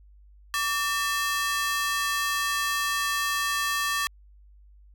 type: ring-modulated tone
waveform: sawtooth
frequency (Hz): 1477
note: F#6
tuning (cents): -3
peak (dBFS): -18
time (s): 0.54-4.07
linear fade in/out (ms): 0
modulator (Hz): 324
effects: added 50 Hz sine -50 dBFS peak until 4.94 s